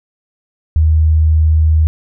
sine tone, 78.6 Hz, D#2, 18 cents sharp, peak -7 dBFS, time 0.76-1.87 s, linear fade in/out 0 ms, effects none

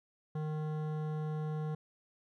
sine tone with hard clipping, 153.9 Hz, D#3, 19 cents flat, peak -36 dBFS, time 0.35-1.75 s, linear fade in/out 5 ms, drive 14 dB, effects none

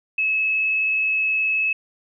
sine tone with vibrato, 2588 Hz, E7, 32 cents flat, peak -18 dBFS, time 0.18-1.73 s, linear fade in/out 5 ms, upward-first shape triangle, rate 19 Hz, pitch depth 12 cents each way, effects none

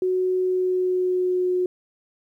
sine tone with pitch glide, 369.3 to 363.4 Hz, F#4 to F#4, -3 to -31 cents, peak -19 dBFS, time 0.02-1.66 s, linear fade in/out 2 ms, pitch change -28 cents, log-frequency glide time 0.41-1.53 s, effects 10-bit

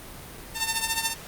5% pulse tone with tremolo, 901 Hz, A5, 41 cents sharp, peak -9 dBFS, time 0.54-1.15 s, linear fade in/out 50 ms, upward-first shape triangle, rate 14 Hz, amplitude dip 80%, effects pink hiss -42 dBFS RMS until 1.27 s + Opus 32 kbps

